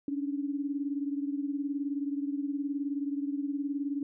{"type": "beating tone pair", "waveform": "sine", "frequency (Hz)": [280, 299], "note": ["C#4", "D4"], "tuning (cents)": [18, 31], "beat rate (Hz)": 19, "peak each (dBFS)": [-31, -36], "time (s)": [0.08, 4.03], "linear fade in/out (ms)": 2, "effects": []}